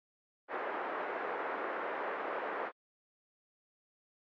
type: band-pass noise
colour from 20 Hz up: pink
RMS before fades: -38 dBFS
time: 0.48-2.72 s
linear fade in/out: 50 ms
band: 390 to 1800 Hz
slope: 24 dB/octave
effects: AAC 64 kbps